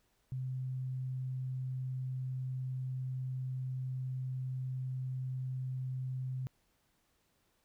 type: tone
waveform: sine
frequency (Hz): 129.3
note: C3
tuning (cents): -20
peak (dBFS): -35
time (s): 0.32-6.47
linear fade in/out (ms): 0
effects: pink hiss -75 dBFS RMS until 7.64 s